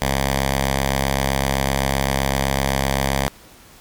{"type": "tone with notch filter", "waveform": "5% pulse", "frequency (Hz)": 67.8, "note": "C#2", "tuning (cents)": -38, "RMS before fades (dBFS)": -20, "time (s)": [0.02, 3.28], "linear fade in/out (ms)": 0, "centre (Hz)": 350, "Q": 0.92, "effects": ["pink hiss -46 dBFS RMS until 3.8 s", "MP3 96 kbps"]}